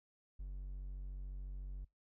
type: tone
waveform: triangle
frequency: 47 Hz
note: F#1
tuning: 28 cents sharp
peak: -40 dBFS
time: 0.39-1.85 s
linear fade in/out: 10 ms
effects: noise-tail reverb RT60 0.2 s tail -26 dB re dry